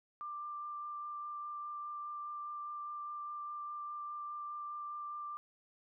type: tone with vibrato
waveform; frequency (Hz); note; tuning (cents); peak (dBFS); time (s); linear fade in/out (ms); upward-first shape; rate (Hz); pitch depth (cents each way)
sine; 1185; D6; +15; -40; 0.21-5.37; 0; sine; 4.9; 9
effects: none